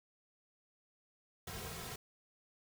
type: noise with comb filter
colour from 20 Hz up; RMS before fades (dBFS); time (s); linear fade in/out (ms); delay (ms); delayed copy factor
pink; -45; 1.47-1.96; 5; 3.4; -0.85
effects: none